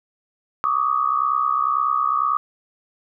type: tone cluster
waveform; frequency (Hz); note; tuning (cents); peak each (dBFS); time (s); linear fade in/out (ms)
sine; 1130 / 1199 / 1261; C#6 / D6 / D#6; +33 / +36 / +23; -22; 0.64-2.37; 0
effects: none